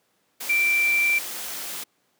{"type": "tone in noise", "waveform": "sine", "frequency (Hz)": 2349, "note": "D7", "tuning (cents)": 0, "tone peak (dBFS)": -18, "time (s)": [0.49, 1.19], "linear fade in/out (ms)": 10, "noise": "white", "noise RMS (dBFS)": -33, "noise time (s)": [0.4, 1.84], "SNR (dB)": 12, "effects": ["pink hiss -68 dBFS RMS until 2.19 s", "high-pass 200 Hz 12 dB/octave"]}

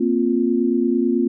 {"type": "chord", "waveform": "sine", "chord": "Bb suspended second", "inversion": "none", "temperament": "just", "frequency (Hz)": [233.1, 262.2, 349.6], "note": ["Bb3", "C4", "F4"], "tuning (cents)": [0, 4, 2], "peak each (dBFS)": -20, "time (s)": [0, 1.28], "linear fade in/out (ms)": 10, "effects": []}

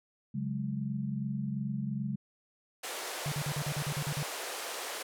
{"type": "chord", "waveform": "sine", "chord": "C# suspended fourth", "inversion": "none", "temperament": "equal", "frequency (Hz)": [138.59, 185, 207.7], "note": ["C#3", "F#3", "G#3"], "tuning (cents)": [0, 0, 0], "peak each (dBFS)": [-35, -39, -35], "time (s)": [0.34, 2.16], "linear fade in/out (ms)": 10}
{"type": "band-pass noise", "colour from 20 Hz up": "pink", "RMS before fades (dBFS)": -39, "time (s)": [2.83, 5.03], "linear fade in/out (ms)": 10, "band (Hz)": [430, 13000], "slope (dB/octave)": 24}
{"type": "tone bursts", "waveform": "sine", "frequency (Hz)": 146.5, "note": "D3", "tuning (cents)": -4, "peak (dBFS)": -31, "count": 10, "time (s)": [3.26, 4.228], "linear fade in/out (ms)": 0, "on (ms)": 59, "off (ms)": 42}
{"effects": []}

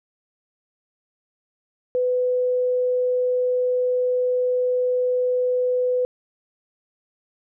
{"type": "tone", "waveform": "sine", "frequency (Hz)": 500, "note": "B4", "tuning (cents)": 21, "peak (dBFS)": -18, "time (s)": [1.95, 6.05], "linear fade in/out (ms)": 0, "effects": []}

